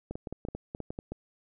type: clicks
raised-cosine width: 2 ms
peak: -23 dBFS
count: 12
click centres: 0.11 / 0.155 / 0.272 / 0.326 / 0.451 / 0.486 / 0.55 / 0.749 / 0.803 / 0.905 / 0.989 / 1.12 s
effects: none